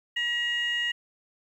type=tone pair together; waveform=sine; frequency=1908.8 / 2860 Hz; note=A#6 / F7; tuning=+41 / +41 cents; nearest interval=perfect fifth; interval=700 cents; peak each=-26 / -27 dBFS; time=0.16-0.92 s; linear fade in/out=10 ms; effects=tanh soft clip ceiling -21 dBFS + 10-bit